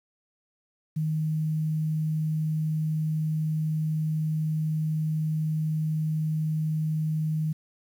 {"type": "tone with quantisation", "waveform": "sine", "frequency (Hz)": 156, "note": "D#3", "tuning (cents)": 5, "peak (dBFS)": -24, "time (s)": [0.96, 7.53], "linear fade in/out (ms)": 10, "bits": 9, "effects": []}